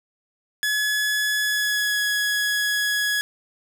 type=tone with pitch glide; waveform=sawtooth; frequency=1700 to 1677.6 Hz; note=G#6 to G#6; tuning=+40 to +17 cents; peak=-17 dBFS; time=0.63-3.21 s; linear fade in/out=0 ms; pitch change=-23 cents; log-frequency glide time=1.41-2.01 s; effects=9-bit